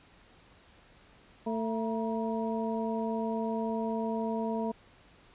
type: harmonic tone with a mistuned harmonic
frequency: 223.6 Hz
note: A3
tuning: 28 cents sharp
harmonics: 1 / 2 / 3 / 4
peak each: -32 / -35 / -37 / -38 dBFS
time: 1.46-4.72 s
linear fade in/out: 10 ms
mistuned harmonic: 4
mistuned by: +100 cents
effects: pink hiss -59 dBFS RMS until 5.34 s + resampled to 8000 Hz